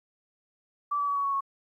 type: tone with pitch steps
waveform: sine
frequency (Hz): 1160 / 1148 / 1136.1 / 1124.4 / 1112.7 / 1101.2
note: D6 / D6 / C#6 / C#6 / C#6 / C#6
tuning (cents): -22 / -40 / +42 / +24 / +6 / -12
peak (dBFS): -25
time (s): 0.91-1.408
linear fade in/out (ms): 10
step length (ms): 83
effects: 11-bit